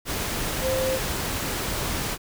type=tone in noise; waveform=sine; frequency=523.3 Hz; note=C5; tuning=in tune; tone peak=-23 dBFS; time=0.61-1 s; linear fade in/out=50 ms; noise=pink; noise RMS=-28 dBFS; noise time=0.05-2.18 s; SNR=+2 dB; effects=none